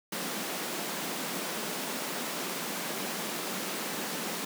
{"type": "high-pass noise", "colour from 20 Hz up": "pink", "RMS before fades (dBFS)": -35, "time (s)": [0.12, 4.45], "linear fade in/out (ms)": 5, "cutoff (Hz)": 170, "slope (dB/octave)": 48, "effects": []}